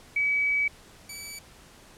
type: tone pair in turn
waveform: sine / 10% pulse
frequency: 2281 / 2294 Hz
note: C#7 / D7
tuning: +49 / -41 cents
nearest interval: unison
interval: 10 cents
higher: second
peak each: -22 / -28 dBFS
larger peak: first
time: 0.16-0.68 / 1.09-1.39 s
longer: first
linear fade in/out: 5 ms
effects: pink hiss -52 dBFS RMS until 1.97 s + low-pass 11000 Hz 12 dB/octave